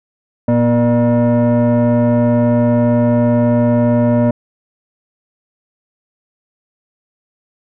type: tone with frequency modulation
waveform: sine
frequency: 240 Hz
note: B3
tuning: 49 cents flat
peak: -7 dBFS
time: 0.48-4.31 s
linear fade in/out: 5 ms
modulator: 357 Hz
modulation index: 1.1
effects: tanh soft clip ceiling -8 dBFS